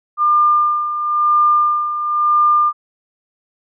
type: tone with tremolo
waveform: sine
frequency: 1200 Hz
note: D6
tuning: 37 cents sharp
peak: -9 dBFS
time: 0.17-2.73 s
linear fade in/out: 50 ms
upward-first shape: sine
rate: 0.98 Hz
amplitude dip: 65%
effects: none